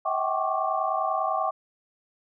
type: tone cluster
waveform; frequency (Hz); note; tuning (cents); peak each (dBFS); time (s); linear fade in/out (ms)
sine; 643 / 752 / 782 / 1092 / 1169; E5 / F#5 / G5 / C#6 / D6; -43 / +28 / -4 / -26 / -8; -30; 0.05-1.51; 10
effects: none